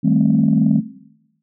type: chord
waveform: sine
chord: A half-diminished seventh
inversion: second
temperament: just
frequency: 158.4 / 198 / 220 / 264 Hz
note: Eb3 / G3 / A3 / C4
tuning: +31 / +18 / 0 / +16 cents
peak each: -17 dBFS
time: 0.03-0.81 s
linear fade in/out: 20 ms
effects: noise-tail reverb RT60 0.9 s tail -18 dB re dry + tanh soft clip ceiling -4 dBFS